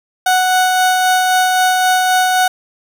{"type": "tone with tremolo", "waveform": "30% pulse", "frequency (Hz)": 740, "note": "F#5", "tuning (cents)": 0, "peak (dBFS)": -7, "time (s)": [0.26, 2.48], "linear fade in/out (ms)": 5, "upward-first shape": "sine", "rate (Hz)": 3.8, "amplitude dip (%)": 25, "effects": []}